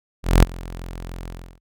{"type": "tone with ADSR envelope", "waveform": "sawtooth", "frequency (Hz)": 43.42, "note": "F1", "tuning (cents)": -9, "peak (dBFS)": -4, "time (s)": [0.23, 1.6], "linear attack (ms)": 200, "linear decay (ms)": 15, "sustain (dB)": -23, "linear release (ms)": 330, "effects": []}